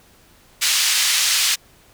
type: band-pass noise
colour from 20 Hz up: white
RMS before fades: -18 dBFS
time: 0.61-1.56 s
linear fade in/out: 20 ms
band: 2100 to 6400 Hz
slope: 12 dB/octave
effects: pink hiss -52 dBFS RMS until 1.93 s